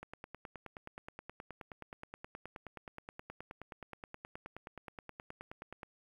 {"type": "click train", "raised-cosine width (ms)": 0.5, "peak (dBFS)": -30, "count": 56, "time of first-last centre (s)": [0.03, 5.832], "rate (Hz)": 9.48, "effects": ["10-bit"]}